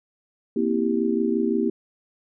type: chord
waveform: sine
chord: C dominant seventh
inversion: third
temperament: just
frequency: 235.5 / 261.6 / 327 / 392.4 Hz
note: Bb3 / C4 / E4 / G4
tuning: +18 / 0 / -14 / +2 cents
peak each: -24 / -28 / -25 / -25 dBFS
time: 0.56-1.7 s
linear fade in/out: 5 ms
effects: none